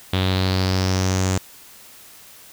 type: tone with low-pass filter sweep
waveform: sawtooth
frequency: 93.6 Hz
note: F#2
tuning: 20 cents sharp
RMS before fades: -20 dBFS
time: 0.13-1.38 s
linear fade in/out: 5 ms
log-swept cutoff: 3500 to 7300 Hz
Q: 4.9
effects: white hiss -45 dBFS RMS until 2.52 s

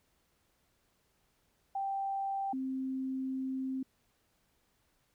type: tone pair in turn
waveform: sine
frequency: 784 / 263.1 Hz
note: G5 / C4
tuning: 0 / +10 cents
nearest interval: octave + perfect fifth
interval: 1890 cents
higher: first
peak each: -32 / -33 dBFS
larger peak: first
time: 1.75-2.53 / 2.53-3.83 s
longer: second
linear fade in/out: 5 ms
effects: pink hiss -74 dBFS RMS until 5.14 s

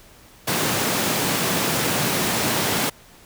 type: high-pass noise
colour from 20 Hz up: pink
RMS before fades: -22 dBFS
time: 0.47-2.9 s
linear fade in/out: 10 ms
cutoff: 120 Hz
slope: 24 dB/octave
effects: pink hiss -49 dBFS RMS until 3.25 s

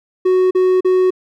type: tone bursts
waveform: triangle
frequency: 370 Hz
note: F#4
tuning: in tune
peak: -8 dBFS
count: 3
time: 0.25-1.106 s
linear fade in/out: 10 ms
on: 260 ms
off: 38 ms
effects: none

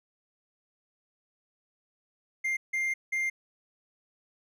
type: tone bursts at uneven times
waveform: triangle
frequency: 2105 Hz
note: C7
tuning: 10 cents sharp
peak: -25 dBFS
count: 3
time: 2.44-2.57 / 2.73-2.94 / 3.12-3.3 s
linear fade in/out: 10 ms
effects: none

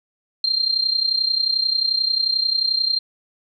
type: tone with amplitude modulation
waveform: sine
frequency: 4178 Hz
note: C8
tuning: 3 cents flat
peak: -14 dBFS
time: 0.44-2.99 s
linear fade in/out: 2 ms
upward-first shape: sine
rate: 31.3 Hz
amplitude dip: 75%
effects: none

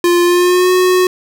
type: tone with pitch glide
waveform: square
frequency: 349.2 to 366.6 Hz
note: F4 to F#4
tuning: 0 to -16 cents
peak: -9 dBFS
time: 0.04-1.07 s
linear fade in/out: 2 ms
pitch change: +84 cents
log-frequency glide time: 0.23-0.71 s
effects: none

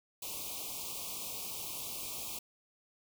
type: band-stop noise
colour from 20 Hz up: white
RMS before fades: -41 dBFS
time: 0.22-2.39 s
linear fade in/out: 5 ms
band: 1200 to 2300 Hz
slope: 96 dB/octave
effects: none

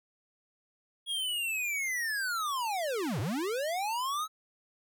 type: linear two-way sweep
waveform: square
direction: down then up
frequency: 3322 to 92.5 to 1306 Hz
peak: -31 dBFS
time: 1.06-4.28 s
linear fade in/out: 50 ms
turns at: 3.2 s
effects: none

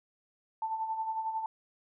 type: tone with tremolo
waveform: sine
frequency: 886 Hz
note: A5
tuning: 12 cents sharp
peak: -29 dBFS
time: 0.62-1.46 s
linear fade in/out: 2 ms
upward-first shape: sine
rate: 11 Hz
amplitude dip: 55%
effects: none

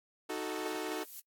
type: chord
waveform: sawtooth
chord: D# diminished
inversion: none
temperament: equal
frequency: 311.1 / 370 / 440 Hz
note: D#4 / F#4 / A4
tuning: 0 / 0 / 0 cents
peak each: -36 dBFS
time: 0.29-1.04 s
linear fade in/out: 10 ms
type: noise with exponential growth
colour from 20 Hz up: violet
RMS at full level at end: -42 dBFS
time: 0.6-1.2 s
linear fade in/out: 5 ms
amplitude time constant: 130 ms
effects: noise-tail reverb RT60 0.1 s tail -24 dB re dry + AAC 64 kbps

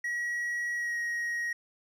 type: tone with pitch glide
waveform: triangle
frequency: 1914 to 1887.6 Hz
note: A#6 to A#6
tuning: +45 to +21 cents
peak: -28 dBFS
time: 0.04-1.53 s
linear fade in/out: 5 ms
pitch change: -24 cents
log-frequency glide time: 0.75-0.97 s
effects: none

